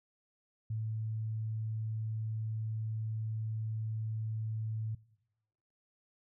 sine tone, 110 Hz, A2, in tune, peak -33 dBFS, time 0.7-4.95 s, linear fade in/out 5 ms, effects noise-tail reverb RT60 1.0 s tail -23 dB re dry

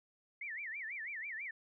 sine tone with vibrato, 2035 Hz, C7, 49 cents flat, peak -40 dBFS, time 0.41-1.51 s, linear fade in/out 5 ms, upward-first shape sine, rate 6.1 Hz, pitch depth 270 cents each way, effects none

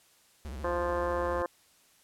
square tone with vibrato, 68.7 Hz, C#2, 15 cents flat, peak -38 dBFS, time 0.45-1.42 s, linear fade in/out 0 ms, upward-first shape sine, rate 14 Hz, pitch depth 220 cents each way
harmonic tone, 174.61 Hz, F3, in tune, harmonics 2 / 3 / 4 / 5 / 6 / 7 / 8 / 9 / 10, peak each -36 / -31 / -40 / -41 / -35 / -42 / -48 / -44 / -46 dBFS, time 0.64-1.46 s, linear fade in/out 2 ms
effects white hiss -63 dBFS RMS until 2.03 s + low-pass 12000 Hz 12 dB/octave

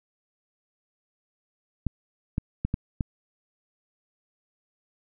clicks, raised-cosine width 5 ms, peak -13 dBFS, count 5, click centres 1.867 / 2.381 / 2.65 / 2.741 / 3.008 s, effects none

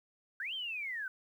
sine linear two-way sweep, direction up then down, 1480 to 3207 to 1480 Hz, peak -36 dBFS, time 0.4-1.08 s, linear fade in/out 2 ms, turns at 0.54 s, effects 11-bit

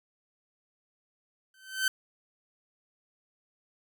sawtooth tone with exponential growth, 1538 Hz, G6, 33 cents flat, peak -18 dBFS, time 1.54-1.88 s, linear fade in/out 2 ms, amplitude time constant 72 ms, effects none

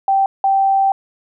sine tone pair in turn, 780 / 780 Hz, G5 / G5, -9 / -9 cents, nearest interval unison, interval 0 cents, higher neither, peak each -11 dBFS, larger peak neither, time 0.08-0.26 / 0.44-0.92 s, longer second, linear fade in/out 2 ms, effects none

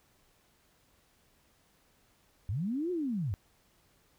sine linear two-way sweep, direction up then down, 83.8 to 370 to 83.8 Hz, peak -30 dBFS, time 2.49-3.34 s, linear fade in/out 0 ms, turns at 2.91 s, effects pink hiss -68 dBFS RMS until 4.18 s

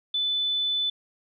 sine tone, 3500 Hz, A7, 10 cents flat, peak -23 dBFS, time 0.14-0.9 s, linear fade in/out 5 ms, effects none

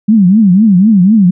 sine tone with vibrato, 200 Hz, G3, 35 cents sharp, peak -3 dBFS, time 0.08-1.31 s, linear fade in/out 10 ms, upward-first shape triangle, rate 4 Hz, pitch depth 260 cents each way, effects none

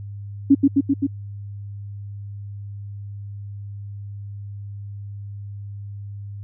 sine tone with echo, 277.2 Hz, C#4, in tune, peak -8 dBFS, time 0.5-0.55 s, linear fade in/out 10 ms, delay 130 ms, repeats 4, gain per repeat -2 dB, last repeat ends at 1.07 s, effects added 101 Hz sine -31 dBFS peak until 6.43 s

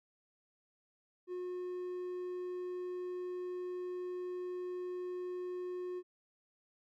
triangle tone, 361.2 Hz, F#4, 42 cents flat, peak -36 dBFS, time 1.27-6.03 s, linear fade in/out 50 ms, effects none

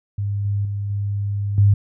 sine tone with level steps, 101.2 Hz, G#2, 44 cents flat, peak -20 / -18 / -22 / -20 / -10 dBFS, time 0.18-1.74 s, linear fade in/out 5 ms, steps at 0.45 / 0.65 / 0.9 / 1.58 s, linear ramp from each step 2 ms, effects none

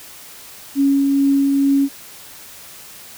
sine tone with tremolo, 277.2 Hz, C#4, in tune, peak -11 dBFS, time 0.75-1.89 s, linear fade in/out 50 ms, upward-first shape triangle, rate 2.3 Hz, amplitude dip 25%, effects white hiss -39 dBFS RMS until 3.17 s

